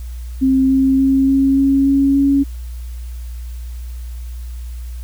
sine tone with pitch steps, 264.6 / 266.7 / 268.9 / 271.1 / 273.3 / 275.5 / 277.8 Hz, C4 / C4 / C4 / C#4 / C#4 / C#4 / C#4, +20 / +33 / +47 / -38 / -24 / -11 / +4 cents, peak -10 dBFS, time 0.41-2.44 s, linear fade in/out 20 ms, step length 290 ms, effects added 60 Hz sine -25 dBFS peak until 5.03 s + white hiss -47 dBFS RMS until 5.03 s

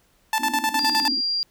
sawtooth tone with tremolo, 880 Hz, A5, in tune, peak -15 dBFS, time 0.33-1.08 s, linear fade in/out 2 ms, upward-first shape square, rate 9.7 Hz, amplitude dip 75%
white band-pass noise, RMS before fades -33 dBFS, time 0.39-1.21 s, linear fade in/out 10 ms, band 230 to 310 Hz, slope 96 dB/octave
sine tone, 4769 Hz, D8, 26 cents sharp, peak -21 dBFS, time 0.79-1.43 s, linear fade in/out 0 ms
effects pink hiss -62 dBFS RMS until 1.5 s

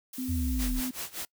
blue noise, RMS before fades -42 dBFS, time 0.13-0.9 s, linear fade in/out 5 ms
sine tone with vibrato, 253.5 Hz, B3, 45 cents sharp, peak -31 dBFS, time 0.18-0.91 s, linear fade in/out 5 ms, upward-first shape square, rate 3.5 Hz, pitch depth 12 cents each way
sine linear sweep, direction down, 89 to 32.7 Hz, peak -28 dBFS, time 0.28-0.81 s, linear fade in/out 20 ms
white noise with tremolo, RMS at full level -35 dBFS, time 0.59-1.25 s, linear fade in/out 0 ms, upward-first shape sine, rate 5.3 Hz, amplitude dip 90%
effects noise-tail reverb RT60 0.1 s tail -25 dB re dry

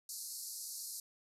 white band-pass noise, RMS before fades -45 dBFS, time 0.09-1 s, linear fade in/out 2 ms, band 4200 to 13000 Hz, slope 96 dB/octave, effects none

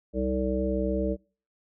harmonic tone with a mistuned harmonic, 64 Hz, C2, 38 cents flat, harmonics 1 / 3 / 5 / 7 / 9, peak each -31 / -31 / -31 / -31 / -31 dBFS, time 0.13-1.17 s, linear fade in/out 50 ms, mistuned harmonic 3, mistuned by +26 cents, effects noise-tail reverb RT60 0.4 s tail -24 dB re dry

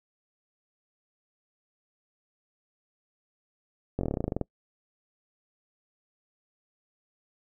slowing click train, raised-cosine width 2 ms, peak -15 dBFS, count 14, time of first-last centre 3.99-4.413 s, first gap 21 ms, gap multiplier 1.07, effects noise-tail reverb RT60 0.1 s tail -25 dB re dry

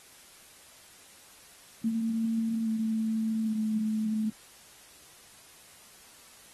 sine tone with pitch steps, 225.9 / 221.5 / 217.2 Hz, A3 / A3 / A3, +46 / +12 / -22 cents, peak -26 dBFS, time 1.84-4.3 s, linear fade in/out 5 ms, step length 820 ms, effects white hiss -54 dBFS RMS until 6.53 s + AAC 32 kbps

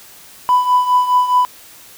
triangle tone with tremolo, 995 Hz, B5, 13 cents sharp, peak -4 dBFS, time 0.49-1.45 s, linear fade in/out 0 ms, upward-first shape triangle, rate 4.8 Hz, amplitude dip 80%, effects tanh soft clip ceiling -5 dBFS + white hiss -41 dBFS RMS until 1.97 s

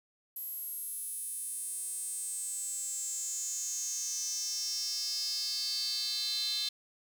square tone with high-pass filter sweep, 240 Hz, B3, 49 cents flat, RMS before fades -36 dBFS, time 0.36-6.69 s, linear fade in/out 5 ms, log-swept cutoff 12000 to 3900 Hz, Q 8.4, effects none

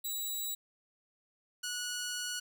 10% pulse tone pair in turn, 3898 / 1463.9 Hz, B7 / F#6, -23 / -19 cents, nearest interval octave + perfect fourth, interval 1696 cents, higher first, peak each -27 dBFS, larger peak neither, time 0.04-0.55 / 1.63-2.4 s, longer second, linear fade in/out 10 ms, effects none

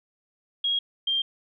sine tone pair in turn, 3287 / 3184 Hz, G#7 / G7, -19 / +26 cents, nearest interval minor second, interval 55 cents, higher first, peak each -22 dBFS, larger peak neither, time 0.64-0.79 / 1.07-1.22 s, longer neither, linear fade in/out 5 ms, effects none

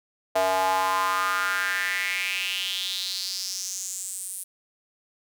square tone with high-pass filter sweep, 93.9 Hz, F#2, 26 cents sharp, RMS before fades -27 dBFS, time 0.35-4.44 s, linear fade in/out 10 ms, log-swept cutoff 670 to 10000 Hz, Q 4.8, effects none

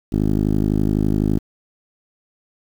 10% pulse tone with low-pass filter, 51.91 Hz, G#1, in tune, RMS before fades -18 dBFS, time 0.12-1.39 s, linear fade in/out 10 ms, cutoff 320 Hz, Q 1.6, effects 7-bit

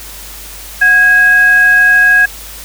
sine tone with frequency modulation, 1646 Hz, G#6, 16 cents flat, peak -4 dBFS, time 0.81-2.26 s, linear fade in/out 10 ms, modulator 913 Hz, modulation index 0.25, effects added 50 Hz sine -33 dBFS peak until 2.64 s + white hiss -30 dBFS RMS until 2.64 s

